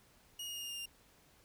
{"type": "tone with pitch steps", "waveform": "sawtooth", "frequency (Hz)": [2879, 2862, 2846, 2830, 2813, 2797], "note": ["F#7", "F7", "F7", "F7", "F7", "F7"], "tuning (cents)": [-48, 42, 32, 22, 12, 2], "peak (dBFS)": -38, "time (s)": [0.39, 0.858], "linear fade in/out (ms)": 5, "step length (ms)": 78, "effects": ["pink hiss -66 dBFS RMS until 1.44 s"]}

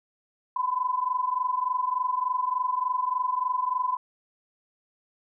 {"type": "tone pair together", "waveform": "sine", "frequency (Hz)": [1000, 1023.4], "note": ["B5", "C6"], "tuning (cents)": [21, -39], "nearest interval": "unison", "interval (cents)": 40, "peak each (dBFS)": [-26, -28], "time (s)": [0.56, 3.97], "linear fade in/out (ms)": 5, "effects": []}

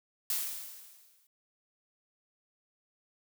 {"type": "noise with exponential decay", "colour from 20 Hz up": "blue", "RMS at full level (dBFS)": -30, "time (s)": [0.3, 1.27], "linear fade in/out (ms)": 2, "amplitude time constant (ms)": 210, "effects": []}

